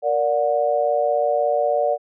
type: chord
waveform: sine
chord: Bb augmented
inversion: none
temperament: just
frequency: 466.2 / 582.7 / 728.4 Hz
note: Bb4 / D5 / F#5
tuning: 0 / -14 / -27 cents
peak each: -24 / -19 / -22 dBFS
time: 0.02-1.98 s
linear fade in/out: 50 ms
effects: none